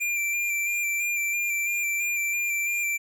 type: tone with vibrato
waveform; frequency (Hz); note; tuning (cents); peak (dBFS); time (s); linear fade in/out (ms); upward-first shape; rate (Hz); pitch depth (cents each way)
square; 2373; D7; +17; -25; 0-2.98; 20; square; 3; 20
effects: none